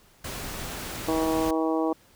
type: noise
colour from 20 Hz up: pink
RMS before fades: -35 dBFS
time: 0.24-1.51 s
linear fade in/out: 5 ms
type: harmonic tone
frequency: 160.2 Hz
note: E3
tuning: 49 cents flat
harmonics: 2 / 3 / 4 / 5 / 6 / 7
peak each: -25 / -29 / -31 / -33 / -35 / -36 dBFS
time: 1.08-1.93 s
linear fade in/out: 5 ms
effects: pink hiss -58 dBFS RMS until 2.15 s